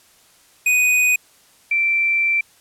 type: tone pair in turn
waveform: square / sine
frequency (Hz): 2489 / 2344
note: D#7 / D7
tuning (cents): 0 / -4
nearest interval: minor second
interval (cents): 104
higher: first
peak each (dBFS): -14 / -15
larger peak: first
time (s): 0.66-1.16 / 1.71-2.41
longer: second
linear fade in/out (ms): 5
effects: white hiss -53 dBFS RMS until 2.6 s + low-pass 12000 Hz 12 dB/octave